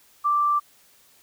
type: tone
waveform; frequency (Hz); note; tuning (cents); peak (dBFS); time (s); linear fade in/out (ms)
sine; 1174.7; D6; 0; -18; 0.24-0.6; 20
effects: white hiss -57 dBFS RMS until 1.22 s